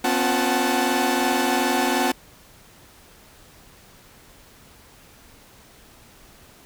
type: tone cluster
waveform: sawtooth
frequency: 249 / 271.8 / 355.2 / 751 / 875 Hz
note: B3 / C#4 / F4 / F#5 / A5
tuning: +14 / -34 / +29 / +26 / -10 cents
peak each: -22 dBFS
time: 0.04-2.12 s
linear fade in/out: 5 ms
effects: pink hiss -50 dBFS RMS until 6.65 s